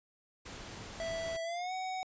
pink noise, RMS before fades -46 dBFS, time 0.45-1.37 s, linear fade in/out 10 ms
square tone with pitch glide, 659.3 to 748.6 Hz, E5 to F#5, 0 to +20 cents, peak -36 dBFS, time 1-2.03 s, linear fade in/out 0 ms, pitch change +220 cents, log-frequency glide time 1.43-1.73 s
effects resampled to 16000 Hz

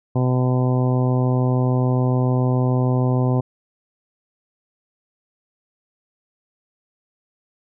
harmonic tone, 126.8 Hz, B2, 46 cents sharp, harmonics 1 / 2 / 3 / 4 / 5 / 6 / 7 / 8, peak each -17 / -23 / -27 / -29 / -31 / -33 / -34 / -35 dBFS, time 0.15-3.41 s, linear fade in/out 10 ms, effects none

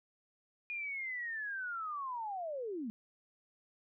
sine linear sweep, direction down, 2449 to 207.7 Hz, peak -37 dBFS, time 0.7-2.9 s, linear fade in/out 0 ms, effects none

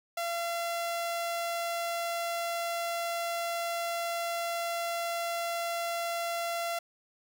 sawtooth tone, 682 Hz, F5, 41 cents flat, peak -27 dBFS, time 0.17-6.79 s, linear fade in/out 5 ms, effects none

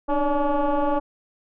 sine tone with frequency modulation, 277.4 Hz, C#4, 1 cent sharp, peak -17 dBFS, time 0.08-1 s, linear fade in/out 20 ms, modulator 288 Hz, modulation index 2.6, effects tanh soft clip ceiling -16 dBFS

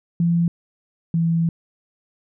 sine tone pair in turn, 170 / 166.12 Hz, F3 / E3, -46 / +14 cents, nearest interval unison, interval 40 cents, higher first, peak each -15 / -16 dBFS, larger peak first, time 0.2-0.48 / 1.14-1.49 s, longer second, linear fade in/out 2 ms, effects none

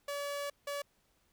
sawtooth tone bursts at uneven times, 571 Hz, D5, 49 cents flat, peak -32 dBFS, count 2, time 0.08-0.5 / 0.67-0.82 s, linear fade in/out 5 ms, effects pink hiss -73 dBFS RMS until 1.32 s

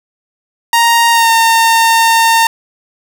sawtooth tone with pitch glide, 932.3 to 911.5 Hz, A#5 to A#5, 0 to -39 cents, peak -3 dBFS, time 0.73-2.47 s, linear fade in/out 2 ms, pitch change -39 cents, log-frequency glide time 1.11-1.3 s, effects none

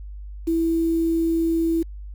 sine tone with quantisation, 329.7 Hz, E4, in tune, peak -18 dBFS, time 0.47-1.83 s, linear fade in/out 10 ms, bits 7, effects added 50 Hz sine -33 dBFS peak until 2.14 s

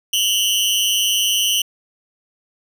sawtooth tone with amplitude modulation, 2980 Hz, F#7, 12 cents sharp, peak -8 dBFS, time 0.13-1.62 s, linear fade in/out 5 ms, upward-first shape sine, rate 200 Hz, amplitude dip 100%, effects none

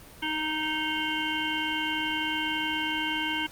harmonic tone, 310.5 Hz, D#4, 3 cents flat, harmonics 1 / 3 / 5 / 7 / 9 / 10, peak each -34 / -34 / -34 / -34 / -34 / -34 dBFS, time 0.22-3.47 s, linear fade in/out 10 ms, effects pink hiss -49 dBFS RMS until 3.51 s + Opus 32 kbps

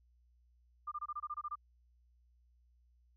sine tone bursts, 1200 Hz, D6, 37 cents sharp, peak -37 dBFS, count 10, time 0.87-1.556 s, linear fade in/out 10 ms, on 47 ms, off 24 ms, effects added 60 Hz sine -66 dBFS peak until 3.16 s

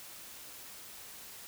silence, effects white hiss -49 dBFS RMS until 1.47 s

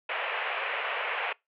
white band-pass noise, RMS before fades -32 dBFS, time 0.09-1.33 s, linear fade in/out 5 ms, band 460 to 2800 Hz, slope 48 dB/octave, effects noise-tail reverb RT60 0.2 s tail -24 dB re dry

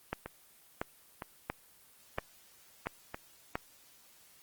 two click trains, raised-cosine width 0.5 ms, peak -17 / -23 dBFS, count 6 / 4, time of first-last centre 0.13-3.555 / 0.26-3.145 s, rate 1.46 / 1.04 Hz, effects white hiss -61 dBFS RMS until 4.42 s + Opus 24 kbps

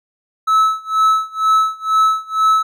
triangle tone with tremolo, 1300 Hz, E6, 24 cents flat, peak -7 dBFS, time 0.47-2.63 s, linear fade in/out 10 ms, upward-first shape sine, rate 2.1 Hz, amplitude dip 95%, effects none

